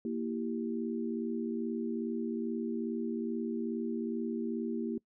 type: chord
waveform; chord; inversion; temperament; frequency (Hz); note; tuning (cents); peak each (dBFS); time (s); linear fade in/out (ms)
sine; E diminished; second; equal; 233.1 / 329.6 / 392; Bb3 / E4 / G4; 0 / 0 / 0; -34 / -38 / -39; 0.05-4.98; 2
effects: noise-tail reverb RT60 0.1 s tail -23 dB re dry